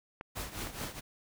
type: clicks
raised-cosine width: 0.5 ms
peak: -26 dBFS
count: 2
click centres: 0.211 / 0.671 s
type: noise with tremolo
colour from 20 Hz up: pink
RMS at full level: -37 dBFS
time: 0.35-1.01 s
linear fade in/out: 20 ms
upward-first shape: triangle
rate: 4.7 Hz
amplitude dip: 80%
effects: none